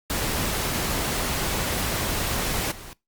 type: noise with level steps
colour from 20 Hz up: pink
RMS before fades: -26 / -41 dBFS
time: 0.1-2.93 s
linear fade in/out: 0 ms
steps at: 2.71 s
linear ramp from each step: 10 ms
effects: noise-tail reverb RT60 0.2 s tail -22 dB re dry + Opus 48 kbps